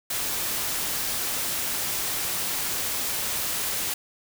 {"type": "noise", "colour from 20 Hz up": "white", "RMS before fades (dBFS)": -28, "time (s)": [0.1, 3.94], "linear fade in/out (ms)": 5, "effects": []}